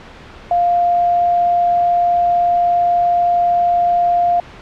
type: tone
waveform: sine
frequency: 700 Hz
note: F5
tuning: 4 cents sharp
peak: -11 dBFS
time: 0.51-4.4 s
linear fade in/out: 2 ms
effects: pink hiss -37 dBFS RMS until 4.61 s + low-pass 3000 Hz 12 dB/octave